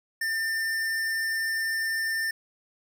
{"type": "tone with hard clipping", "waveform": "sine", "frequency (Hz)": 1796, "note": "A6", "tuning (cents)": 35, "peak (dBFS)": -27, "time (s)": [0.21, 2.31], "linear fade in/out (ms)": 5, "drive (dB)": 18, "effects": []}